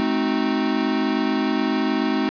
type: chord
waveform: square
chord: A diminished seventh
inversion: none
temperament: equal with one note detuned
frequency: 214.6 / 261.6 / 311.1 / 370 Hz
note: A3 / C4 / Eb4 / Gb4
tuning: -43 / 0 / 0 / 0 cents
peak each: -26 / -24 / -25 / -29 dBFS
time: 0-2.29 s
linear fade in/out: 0 ms
effects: resampled to 11025 Hz + 8-bit